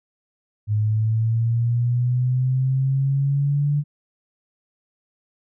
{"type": "linear sweep", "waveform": "sine", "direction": "up", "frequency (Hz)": [105, 146.83], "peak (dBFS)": -17, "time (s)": [0.67, 3.84], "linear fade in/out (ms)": 50, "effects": []}